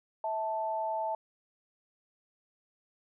sine tone pair together, 650.4 / 880 Hz, E5 / A5, -23 / 0 cents, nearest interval perfect fourth, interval 523 cents, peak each -34 / -32 dBFS, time 0.24-1.15 s, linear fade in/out 2 ms, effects none

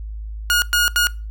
sawtooth tone bursts at uneven times, 1437 Hz, F6, 49 cents sharp, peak -10 dBFS, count 3, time 0.5-0.62 / 0.73-0.88 / 0.96-1.07 s, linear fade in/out 0 ms, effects noise-tail reverb RT60 0.3 s tail -22 dB re dry + added 53 Hz sine -27 dBFS peak until 1.3 s

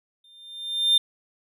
triangle tone with exponential growth, 3600 Hz, A7, 39 cents sharp, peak -12 dBFS, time 0.24-0.98 s, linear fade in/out 5 ms, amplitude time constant 160 ms, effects none

